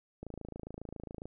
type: click train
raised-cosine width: 2 ms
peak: -29 dBFS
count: 29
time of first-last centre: 0.23-1.256 s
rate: 27.3 Hz
effects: none